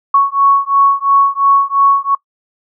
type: beating tone pair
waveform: sine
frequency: 1108.7 / 1111.6 Hz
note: C#6 / C#6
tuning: 0 / +4 cents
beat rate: 2.9 Hz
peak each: -11 dBFS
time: 0.14-2.15 s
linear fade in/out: 5 ms
effects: noise-tail reverb RT60 0.1 s tail -22 dB re dry